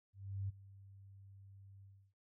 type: tone with ADSR envelope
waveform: sine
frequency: 98 Hz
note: G2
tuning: in tune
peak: -36 dBFS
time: 0.13-2.14 s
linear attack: 360 ms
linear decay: 17 ms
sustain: -19 dB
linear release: 310 ms
effects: none